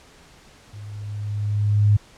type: tone with level ramp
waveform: sine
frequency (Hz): 103.83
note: G#2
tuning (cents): 0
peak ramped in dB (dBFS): -35 to -11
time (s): 0.73-1.97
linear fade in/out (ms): 10
effects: pink hiss -50 dBFS RMS until 2.17 s + low-pass 8000 Hz 12 dB/octave